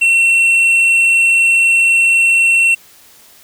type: tone with hard clipping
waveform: triangle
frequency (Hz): 2712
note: E7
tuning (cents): +49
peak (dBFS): -9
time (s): 0.01-2.75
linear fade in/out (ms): 10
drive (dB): 7
effects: white hiss -44 dBFS RMS until 3.43 s